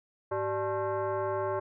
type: tone with frequency modulation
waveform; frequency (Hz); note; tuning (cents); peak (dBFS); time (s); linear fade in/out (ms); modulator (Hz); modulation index
sine; 103.83; G#2; 0; -28; 0.31-1.6; 10; 487; 2
effects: none